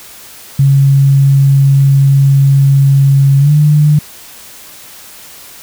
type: tone with pitch glide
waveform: sine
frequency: 137.8 to 149.41 Hz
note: C#3 to D3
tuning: -10 to +30 cents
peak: -4 dBFS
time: 0.59-3.99 s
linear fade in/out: 5 ms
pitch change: +140 cents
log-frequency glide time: 3.39-3.52 s
effects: white hiss -34 dBFS RMS until 5.62 s